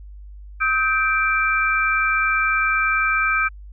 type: tone cluster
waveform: sine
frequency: 1274 / 1564 / 2349 Hz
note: D#6 / G6 / D7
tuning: +41 / -4 / 0 cents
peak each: -21 dBFS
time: 0.6-3.49 s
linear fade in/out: 20 ms
effects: added 50 Hz sine -36 dBFS peak until 3.72 s